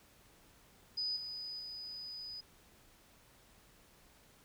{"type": "tone with level steps", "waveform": "sine", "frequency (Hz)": 4978, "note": "D#8", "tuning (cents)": 0, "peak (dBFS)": [-34, -41, -43], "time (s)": [0.97, 2.41], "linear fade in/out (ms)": 10, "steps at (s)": [1.16, 1.59], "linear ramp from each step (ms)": 10, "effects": ["pink hiss -64 dBFS RMS until 4.44 s"]}